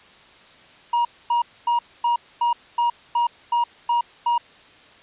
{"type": "tone bursts", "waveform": "triangle", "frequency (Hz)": 950, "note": "A#5", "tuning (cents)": 33, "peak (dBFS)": -15, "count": 10, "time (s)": [0.93, 4.38], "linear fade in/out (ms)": 5, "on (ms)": 120, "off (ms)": 250, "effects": ["white hiss -49 dBFS RMS until 5.02 s", "resampled to 8000 Hz"]}